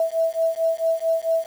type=beating tone pair; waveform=sine; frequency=653 / 657.5 Hz; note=E5 / E5; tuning=-17 / -5 cents; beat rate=4.5 Hz; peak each=-22 dBFS; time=0-1.46 s; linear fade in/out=2 ms; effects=7-bit